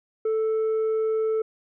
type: tone with tanh clipping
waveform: sine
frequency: 440 Hz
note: A4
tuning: in tune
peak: -22 dBFS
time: 0.25-1.42 s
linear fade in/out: 5 ms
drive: 3 dB
effects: none